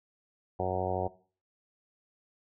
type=harmonic tone; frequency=92.5 Hz; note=F#2; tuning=in tune; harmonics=1 / 2 / 3 / 4 / 5 / 6 / 7 / 8 / 9 / 10; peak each=-37 / -40 / -45 / -36 / -37 / -36 / -38 / -34 / -42 / -44 dBFS; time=0.59-1.08 s; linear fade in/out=10 ms; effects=noise-tail reverb RT60 0.4 s tail -18 dB re dry